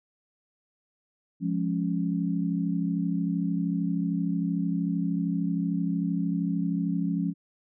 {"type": "chord", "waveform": "sine", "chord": "Db major", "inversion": "first", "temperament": "equal", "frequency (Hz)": [174.61, 207.7, 277.2], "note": ["F3", "Ab3", "Db4"], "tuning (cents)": [0, 0, 0], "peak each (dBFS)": [-27, -31, -30], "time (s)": [1.4, 7.34], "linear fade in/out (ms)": 50, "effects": []}